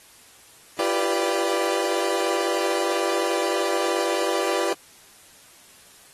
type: chord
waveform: 30% pulse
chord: G dominant seventh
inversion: third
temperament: equal with one note detuned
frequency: 342.6 / 392 / 493.9 / 587.3 Hz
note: F4 / G4 / B4 / D5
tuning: -33 / 0 / 0 / 0 cents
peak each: -25 dBFS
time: 0.79-4.73 s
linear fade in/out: 2 ms
effects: white hiss -51 dBFS RMS until 6.13 s + AAC 32 kbps